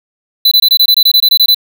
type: tone bursts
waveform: square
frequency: 4000 Hz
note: B7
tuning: 21 cents sharp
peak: -5 dBFS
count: 13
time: 0.45-1.546 s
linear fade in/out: 5 ms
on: 64 ms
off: 22 ms
effects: none